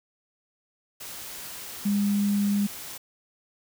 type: tone in noise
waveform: sine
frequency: 203 Hz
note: G#3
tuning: 39 cents flat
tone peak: -21 dBFS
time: 1.85-2.67 s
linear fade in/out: 10 ms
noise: white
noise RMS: -39 dBFS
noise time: 1-2.98 s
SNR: +15 dB
effects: none